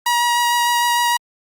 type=tone with vibrato; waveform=sawtooth; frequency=956 Hz; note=A#5; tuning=43 cents sharp; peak=-11 dBFS; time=0.06-1.17 s; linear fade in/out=5 ms; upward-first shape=sine; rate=6.6 Hz; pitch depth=10 cents each way; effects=Opus 32 kbps